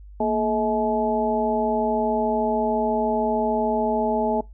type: harmonic tone with a mistuned harmonic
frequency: 213.6 Hz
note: G#3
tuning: 49 cents sharp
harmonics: 1 / 2 / 3 / 4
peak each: -25 / -25 / -25 / -25 dBFS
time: 0.2-4.41 s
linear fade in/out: 5 ms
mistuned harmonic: 1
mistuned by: +150 cents
effects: noise-tail reverb RT60 0.2 s tail -23 dB re dry + added 50 Hz sine -40 dBFS peak until 4.53 s